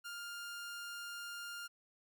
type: tone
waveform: sawtooth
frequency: 1404 Hz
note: F6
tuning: 9 cents sharp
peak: -40 dBFS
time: 0.04-1.68 s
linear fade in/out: 20 ms
effects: none